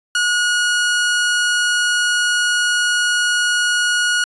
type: tone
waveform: sawtooth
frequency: 1450 Hz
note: F#6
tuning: 35 cents flat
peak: -11 dBFS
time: 0.15-4.24 s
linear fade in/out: 2 ms
effects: resampled to 24000 Hz